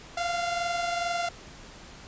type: tone pair together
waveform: sawtooth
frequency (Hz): 690 / 712.3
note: F5 / F5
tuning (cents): -21 / +34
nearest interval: minor second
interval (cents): 55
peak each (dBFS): -24 / -31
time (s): 0.17-1.29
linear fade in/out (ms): 5
effects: pink hiss -47 dBFS RMS until 2.07 s + resampled to 16000 Hz